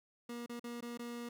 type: tone with dropouts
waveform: 30% pulse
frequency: 238.2 Hz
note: A#3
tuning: 38 cents sharp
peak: -39 dBFS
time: 0.29-1.29 s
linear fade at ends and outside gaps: 5 ms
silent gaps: 0.462-0.494 / 0.596-0.64 / 0.808-0.824 / 0.975-0.992 s
effects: none